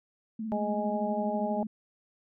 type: tone with vibrato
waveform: sine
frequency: 220 Hz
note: A3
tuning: in tune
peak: -32 dBFS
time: 0.39-1.67 s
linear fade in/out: 5 ms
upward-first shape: sine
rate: 18 Hz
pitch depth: 56 cents each way
type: harmonic tone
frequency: 207.7 Hz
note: G#3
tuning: in tune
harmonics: 1 / 2 / 3 / 4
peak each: -35 / -38 / -32 / -34 dBFS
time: 0.52-1.63 s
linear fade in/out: 0 ms
effects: none